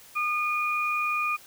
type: tone pair together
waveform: sine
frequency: 1220 / 2440 Hz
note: D#6 / D#7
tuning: -34 / -34 cents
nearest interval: octave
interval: 1200 cents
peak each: -27 dBFS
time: 0.15-1.37 s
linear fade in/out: 20 ms
effects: white hiss -51 dBFS RMS until 1.46 s